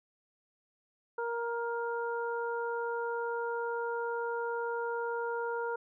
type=harmonic tone; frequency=468.9 Hz; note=A#4; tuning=10 cents sharp; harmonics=1 / 2 / 3; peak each=-34 / -37 / -39 dBFS; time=1.18-5.76 s; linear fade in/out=5 ms; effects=none